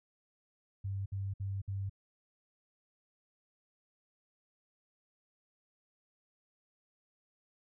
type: tone bursts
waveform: sine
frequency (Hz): 98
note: G2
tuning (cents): 0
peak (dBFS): -34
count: 4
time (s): 0.84-1.897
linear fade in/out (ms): 10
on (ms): 220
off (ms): 59
effects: none